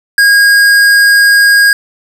sine tone with hard clipping, 1632 Hz, G#6, 31 cents flat, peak -5 dBFS, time 0.18-1.73 s, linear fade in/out 2 ms, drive 15 dB, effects none

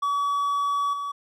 triangle tone with level steps, 1138 Hz, C#6, 45 cents sharp, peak -20 / -26 dBFS, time 0.02-1.12 s, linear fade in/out 10 ms, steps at 0.93 s, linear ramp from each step 5 ms, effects none

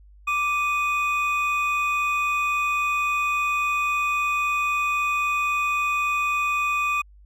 triangle tone pair together, 1174.7 / 2489 Hz, D6 / D#7, 0 / 0 cents, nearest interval octave + minor second, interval 1300 cents, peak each -22 dBFS, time 0.27-7.02 s, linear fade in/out 10 ms, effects added 50 Hz sine -47 dBFS peak until 7.25 s + resampled to 32000 Hz

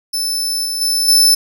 sawtooth tone with level steps, 5274 Hz, E8, in tune, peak -14 / -16 / -11 / -5 dBFS, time 0.13-1.35 s, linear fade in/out 10 ms, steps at 0.65 / 0.81 / 1.08 s, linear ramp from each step 5 ms, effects none

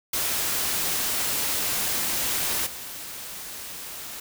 white noise with level steps, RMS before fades -26 / -37 dBFS, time 0.13-4.2 s, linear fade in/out 5 ms, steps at 2.66 s, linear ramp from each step 10 ms, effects none

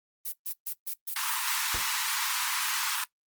violet noise bursts, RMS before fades -33 dBFS, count 7, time 0.25-1.555 s, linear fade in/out 10 ms, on 75 ms, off 130 ms
pink high-pass noise, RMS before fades -30 dBFS, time 1.16-3.04 s, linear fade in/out 2 ms, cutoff 880 Hz, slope 96 dB/octave
pink noise with exponential decay, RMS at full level -31 dBFS, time 1.74-1.9 s, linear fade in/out 5 ms, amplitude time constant 33 ms
effects noise-tail reverb RT60 0.1 s tail -19 dB re dry + Opus 24 kbps

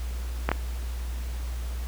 clicks, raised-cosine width 0.5 ms, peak -8 dBFS, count 2, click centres 0.49 / 0.516 s, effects added 60 Hz sine -29 dBFS peak until 1.87 s + pink hiss -45 dBFS RMS until 1.87 s

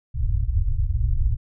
pink low-pass noise, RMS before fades -21 dBFS, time 0.14-1.37 s, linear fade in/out 20 ms, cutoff 120 Hz, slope 96 dB/octave, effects none

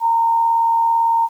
sine tone with amplitude modulation, 920 Hz, A#5, 23 cents flat, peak -11 dBFS, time 0-1.29 s, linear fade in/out 50 ms, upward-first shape sine, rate 77.9 Hz, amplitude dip 35%, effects 8-bit

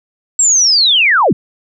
sine linear sweep, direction down, 7710 to 113.1 Hz, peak -7 dBFS, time 0.39-1.33 s, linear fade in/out 5 ms, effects none

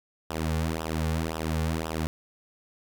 sawtooth tone with flanger, 80 Hz, D#2, 49 cents sharp, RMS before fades -29 dBFS, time 0.3-2.07 s, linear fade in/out 0 ms, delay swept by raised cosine 0.45 to 3.15 ms, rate 1.9 Hz, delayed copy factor -0.8, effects none

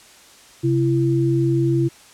sine tone pair together, 133.3 / 335.9 Hz, C3 / E4, +33 / +33 cents, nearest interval octave + major third, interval 1600 cents, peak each -18 dBFS, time 0.63-1.89 s, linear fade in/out 20 ms, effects white hiss -47 dBFS RMS until 2.13 s + low-pass 9000 Hz 12 dB/octave

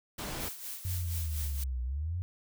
pink noise, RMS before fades -38 dBFS, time 0.18-0.49 s, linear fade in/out 10 ms
blue noise with tremolo, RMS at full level -39 dBFS, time 0.4-1.64 s, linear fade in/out 5 ms, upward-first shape sine, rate 4.2 Hz, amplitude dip 60%
sine linear two-way sweep, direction down then up, 92.9 to 60.2 to 92.9 Hz, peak -31 dBFS, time 0.85-2.22 s, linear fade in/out 0 ms, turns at 1.83 s
effects none

